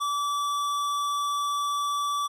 sine tone with hard clipping, 1155 Hz, D6, 29 cents flat, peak -27 dBFS, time 0-2.28 s, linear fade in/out 20 ms, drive 15 dB, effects none

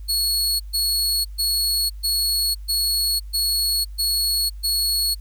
sawtooth tone bursts, 4355 Hz, C#8, 31 cents flat, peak -16 dBFS, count 8, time 0.08-5.15 s, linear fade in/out 20 ms, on 520 ms, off 130 ms, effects added 50 Hz sine -32 dBFS peak until 5.2 s + white hiss -61 dBFS RMS until 5.2 s

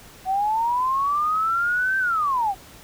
sine linear two-way sweep, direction up then down, 740 to 1568 to 740 Hz, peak -19 dBFS, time 0.25-2.55 s, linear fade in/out 50 ms, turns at 1.98 s, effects pink hiss -46 dBFS RMS until 2.83 s

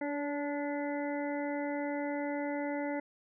harmonic tone with a mistuned harmonic, 289.6 Hz, D4, 24 cents flat, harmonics 1 / 2 / 3 / 5 / 6 / 7, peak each -35 / -37 / -41 / -48 / -50 / -44 dBFS, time 0.01-3 s, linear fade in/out 5 ms, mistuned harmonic 2, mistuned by -18 cents, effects none

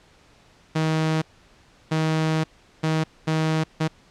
sawtooth tone bursts at uneven times, 158.2 Hz, D#3, 29 cents sharp, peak -16 dBFS, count 5, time 0.75-1.22 / 1.91-2.44 / 2.83-3.04 / 3.27-3.64 / 3.8-3.88 s, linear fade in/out 10 ms, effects pink hiss -55 dBFS RMS until 4.1 s + low-pass 6000 Hz 12 dB/octave

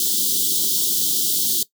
white band-stop noise, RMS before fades -20 dBFS, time 0-1.63 s, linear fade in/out 2 ms, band 410 to 3100 Hz, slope 96 dB/octave, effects noise-tail reverb RT60 0.1 s tail -18 dB re dry + high-pass 200 Hz 12 dB/octave

